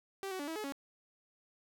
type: tone with pitch steps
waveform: sawtooth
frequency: 389.5 / 374.9 / 288.1 / 323.7 / 426.4 / 278 Hz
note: G4 / F#4 / D4 / E4 / G#4 / C#4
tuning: -11 / +23 / -33 / -31 / +46 / +5 cents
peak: -34 dBFS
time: 0.23-0.722 s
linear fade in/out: 0 ms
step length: 82 ms
effects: none